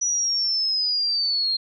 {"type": "linear sweep", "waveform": "sine", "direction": "down", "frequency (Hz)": [5900, 4186], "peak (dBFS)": -20, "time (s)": [0.01, 1.57], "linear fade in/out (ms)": 10, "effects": []}